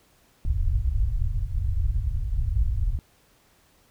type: low-pass noise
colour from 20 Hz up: pink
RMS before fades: -24 dBFS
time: 0.45-2.99 s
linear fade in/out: 2 ms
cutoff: 110 Hz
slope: 48 dB/octave
effects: pink hiss -61 dBFS RMS until 3.9 s